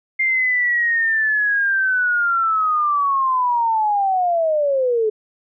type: linear sweep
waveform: sine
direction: down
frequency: 2113 to 422 Hz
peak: -15 dBFS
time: 0.19-5.1 s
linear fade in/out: 10 ms
effects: none